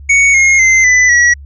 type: tone with pitch steps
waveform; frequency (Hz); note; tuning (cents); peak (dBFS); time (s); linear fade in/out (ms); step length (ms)
square; 2228 / 2148 / 2072 / 1997.6 / 1926.2; C#7 / C7 / C7 / B6 / B6; +8 / +45 / -17 / +19 / -44; -6; 0.09-1.34; 10; 250
effects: added 70 Hz sine -29 dBFS peak until 1.45 s + resampled to 16000 Hz